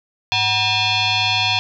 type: tone with frequency modulation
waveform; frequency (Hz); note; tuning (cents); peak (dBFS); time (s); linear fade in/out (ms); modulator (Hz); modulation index
sine; 103.83; G#2; 0; -15; 0.32-1.59; 0; 851; 4.9
effects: none